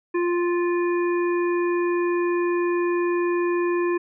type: harmonic tone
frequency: 349.2 Hz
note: F4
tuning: in tune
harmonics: 1 / 3 / 5 / 7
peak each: -20 / -30 / -34 / -37 dBFS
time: 0.14-3.98 s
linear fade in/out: 10 ms
effects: none